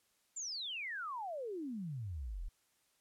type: exponential sweep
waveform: sine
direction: down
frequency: 7460 to 34.65 Hz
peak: -39 dBFS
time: 0.36-2.49 s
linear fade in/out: 10 ms
effects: white hiss -75 dBFS RMS until 3 s + low-pass 12000 Hz 12 dB/octave